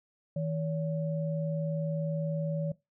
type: tone pair together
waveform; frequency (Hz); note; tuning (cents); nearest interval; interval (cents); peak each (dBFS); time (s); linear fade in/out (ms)
sine; 159.61 / 568; D#3 / C#5; +44 / +42; octave + minor seventh; 2198; -30 / -35; 0.36-2.72; 5
effects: noise-tail reverb RT60 0.2 s tail -19 dB re dry